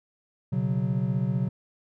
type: chord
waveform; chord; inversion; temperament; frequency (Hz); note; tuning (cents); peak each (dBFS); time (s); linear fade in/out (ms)
triangle; B suspended second; none; just; 123.47 / 138.9 / 185.21; B2 / C#3 / F#3; 0 / +4 / +2; -26; 0.52-1.49; 10
effects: none